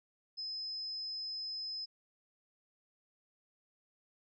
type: tone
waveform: sine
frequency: 5100 Hz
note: D#8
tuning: 42 cents sharp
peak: -38 dBFS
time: 0.37-1.86 s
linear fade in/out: 20 ms
effects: none